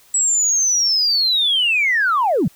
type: linear sweep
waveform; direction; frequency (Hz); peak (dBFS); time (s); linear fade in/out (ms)
sine; down; 7850 to 122.5; -13; 0.14-2.48; 5
effects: tanh soft clip ceiling -9 dBFS + white hiss -51 dBFS RMS until 2.55 s